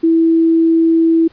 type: tone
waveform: sine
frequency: 328.1 Hz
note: E4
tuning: 8 cents flat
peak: -8 dBFS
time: 0.03-1.28 s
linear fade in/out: 10 ms
effects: pink hiss -49 dBFS RMS until 1.32 s + resampled to 11025 Hz